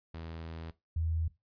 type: tone pair in turn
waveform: sawtooth / sine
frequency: 81.7 / 81.28 Hz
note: E2 / E2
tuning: -15 / -24 cents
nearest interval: unison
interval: 9 cents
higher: first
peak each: -37 / -29 dBFS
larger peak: second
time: 0.14-0.71 / 0.96-1.28 s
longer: first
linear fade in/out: 5 ms
effects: noise-tail reverb RT60 0.2 s tail -17 dB re dry + resampled to 11025 Hz